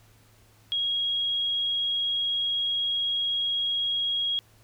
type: tone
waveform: sine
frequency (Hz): 3292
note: G#7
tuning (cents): -16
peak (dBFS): -24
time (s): 0.72-4.39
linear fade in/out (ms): 0
effects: added 108 Hz sine -58 dBFS peak until 4.63 s + pink hiss -60 dBFS RMS until 4.63 s